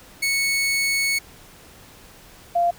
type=tone pair in turn; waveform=sawtooth / sine; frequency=2210 / 692.7 Hz; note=C#7 / F5; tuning=-6 / -14 cents; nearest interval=octave + minor sixth; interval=2008 cents; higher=first; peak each=-16 dBFS; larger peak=neither; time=0.22-1.19 / 2.55-2.71 s; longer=first; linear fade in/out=10 ms; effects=pink hiss -47 dBFS RMS until 2.78 s